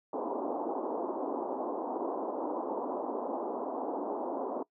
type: band-pass noise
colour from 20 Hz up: pink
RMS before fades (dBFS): -35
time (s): 0.13-4.63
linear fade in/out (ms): 5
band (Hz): 260 to 1000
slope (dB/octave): 48
effects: noise-tail reverb RT60 0.1 s tail -22 dB re dry